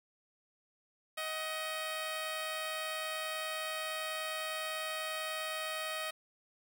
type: tone pair together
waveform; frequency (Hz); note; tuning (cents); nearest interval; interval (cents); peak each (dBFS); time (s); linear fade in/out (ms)
10% pulse; 629.2 / 749; D#5 / F#5; +19 / +21; minor third; 302; -28 / -39; 1.17-6.11; 10
effects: 10-bit